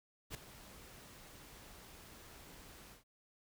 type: noise with ADSR envelope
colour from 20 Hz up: pink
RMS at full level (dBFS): -42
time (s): 0.3-3.04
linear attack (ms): 47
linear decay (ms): 4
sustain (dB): -14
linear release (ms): 130
effects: none